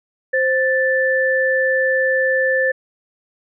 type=tone pair together; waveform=sine; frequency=523.3 / 1760 Hz; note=C5 / A6; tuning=0 / 0 cents; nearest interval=octave + major sixth; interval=2100 cents; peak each=-17 dBFS; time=0.33-2.72 s; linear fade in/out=10 ms; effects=none